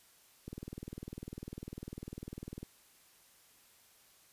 click train, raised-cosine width 3 ms, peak -30 dBFS, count 44, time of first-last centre 0.48-2.63 s, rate 20 Hz, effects white hiss -64 dBFS RMS until 4.32 s + resampled to 32000 Hz

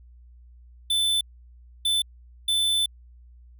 square tone bursts at uneven times, 3520 Hz, A7, in tune, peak -21 dBFS, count 3, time 0.9-1.21 / 1.85-2.02 / 2.48-2.86 s, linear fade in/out 5 ms, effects added 60 Hz sine -47 dBFS peak until 3.59 s

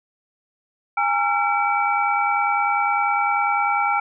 sine tone cluster, 816 / 906 / 1359 / 2298 Hz, G#5 / A#5 / F6 / D7, -31 / -50 / -48 / -38 cents, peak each -21 / -27 / -22 / -25 dBFS, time 0.97-4 s, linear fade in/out 5 ms, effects none

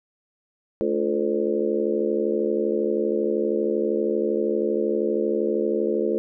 harmonic tone with a mistuned harmonic, 72.7 Hz, D2, 17 cents flat, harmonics 3 / 4 / 5 / 6 / 7 / 8, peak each -29 / -34 / -25 / -25 / -27 / -34 dBFS, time 0.81-6.18 s, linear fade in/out 0 ms, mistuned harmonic 5, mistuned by -74 cents, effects none

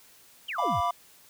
sine exponential sweep, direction down, 3322 to 69.2 Hz, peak -31 dBFS, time 0.48-0.81 s, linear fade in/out 10 ms
triangle chord, B diminished, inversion second, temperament equal, 698.5 / 987.8 / 1174.7 Hz, F5 / B5 / D6, 0 / 0 / 0 cents, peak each -27 dBFS, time 0.58-0.91 s, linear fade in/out 5 ms
effects white hiss -56 dBFS RMS until 1.29 s

